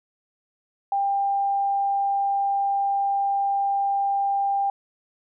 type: tone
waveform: sine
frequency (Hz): 795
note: G5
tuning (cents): +24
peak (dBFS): -20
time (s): 0.92-4.7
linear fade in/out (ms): 2
effects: none

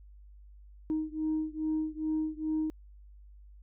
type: beating tone pair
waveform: sine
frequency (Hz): 311.1 / 313.5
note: D#4 / D#4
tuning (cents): 0 / +13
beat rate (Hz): 2.4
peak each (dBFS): -31 / -32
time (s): 0.9-2.7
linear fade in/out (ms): 0
effects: tanh soft clip ceiling -24 dBFS + added 50 Hz sine -50 dBFS peak until 3.62 s

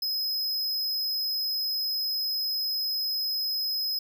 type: tone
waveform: square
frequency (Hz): 5090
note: D#8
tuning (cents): +39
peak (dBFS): -27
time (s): 0.02-3.99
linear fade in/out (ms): 5
effects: none

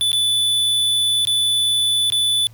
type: tone with dropouts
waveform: square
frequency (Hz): 3482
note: A7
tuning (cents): -19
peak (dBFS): -16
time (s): 0.01-2.47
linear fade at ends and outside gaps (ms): 0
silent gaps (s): 0.118-0.13 / 1.251-1.272 / 2.101-2.122
effects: added 113 Hz sine -42 dBFS peak until 2.53 s + pink hiss -54 dBFS RMS until 2.53 s

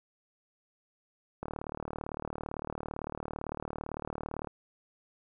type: click train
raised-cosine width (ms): 1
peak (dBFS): -22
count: 116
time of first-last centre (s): 1.43-4.472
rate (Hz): 37.8
effects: none

